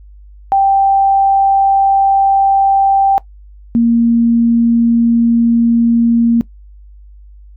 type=tone pair in turn; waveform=sine; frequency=784 / 233.1 Hz; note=G5 / A#3; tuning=0 / 0 cents; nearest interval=octave + major sixth; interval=2100 cents; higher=first; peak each=-7 dBFS; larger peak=neither; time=0.52-3.18 / 3.75-6.41 s; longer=neither; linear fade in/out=0 ms; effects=noise-tail reverb RT60 0.1 s tail -19 dB re dry + added 50 Hz sine -35 dBFS peak until 7.56 s